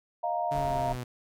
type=chord; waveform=sine; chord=Eb suspended second; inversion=none; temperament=just; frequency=622.3 / 700 / 933.4 Hz; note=Eb5 / F5 / Bb5; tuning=0 / +4 / +2 cents; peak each=-34 / -29 / -33 dBFS; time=0.23-0.93 s; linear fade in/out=10 ms
type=exponential sweep; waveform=sawtooth; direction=down; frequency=144.9 to 122.3 Hz; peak=-30 dBFS; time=0.51-1.04 s; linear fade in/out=10 ms
type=noise; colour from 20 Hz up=brown; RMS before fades=-39 dBFS; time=0.54-0.97 s; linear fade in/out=20 ms
effects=none